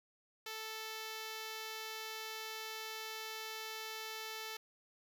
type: tone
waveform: 5% pulse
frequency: 440 Hz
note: A4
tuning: in tune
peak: -31 dBFS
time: 0.46-4.57 s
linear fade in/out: 5 ms
effects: none